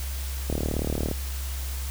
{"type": "click train", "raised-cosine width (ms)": 2, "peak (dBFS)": -14, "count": 24, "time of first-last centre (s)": [0.5, 1.113], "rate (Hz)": 37.5, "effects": ["added 67 Hz sine -29 dBFS peak until 1.9 s", "white hiss -39 dBFS RMS until 1.9 s"]}